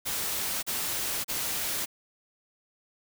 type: noise bursts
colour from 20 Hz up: white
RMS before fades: -31 dBFS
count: 3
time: 0.05-1.86 s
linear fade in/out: 20 ms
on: 580 ms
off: 35 ms
effects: none